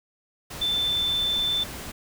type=tone in noise; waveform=sine; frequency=3535 Hz; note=A7; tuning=7 cents sharp; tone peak=-22 dBFS; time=0.61-1.64 s; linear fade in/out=10 ms; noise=pink; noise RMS=-37 dBFS; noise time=0.5-1.92 s; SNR=+12 dB; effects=none